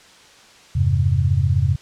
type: tone cluster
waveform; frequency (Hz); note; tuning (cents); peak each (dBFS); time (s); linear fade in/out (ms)
sine; 86.2 / 101.9 / 133.8; F2 / G#2 / C3; -22 / -32 / +39; -19; 0.75-1.76; 10
effects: white hiss -47 dBFS RMS until 1.81 s + low-pass 6000 Hz 12 dB/octave